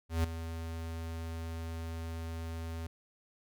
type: tone with ADSR envelope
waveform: square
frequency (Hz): 82.2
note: E2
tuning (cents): -4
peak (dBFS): -26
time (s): 0.09-2.87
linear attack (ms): 150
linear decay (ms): 8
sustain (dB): -12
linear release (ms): 4
effects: none